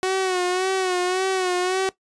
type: tone with vibrato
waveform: sawtooth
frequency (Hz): 370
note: F#4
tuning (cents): 0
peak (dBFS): -16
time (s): 0.03-1.89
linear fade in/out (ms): 0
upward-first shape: sine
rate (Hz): 1.8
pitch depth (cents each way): 55
effects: noise-tail reverb RT60 0.1 s tail -17 dB re dry + resampled to 22050 Hz